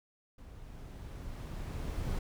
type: noise with level ramp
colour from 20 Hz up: brown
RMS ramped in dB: -51 to -34 dBFS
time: 0.38-2.19 s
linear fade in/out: 5 ms
effects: none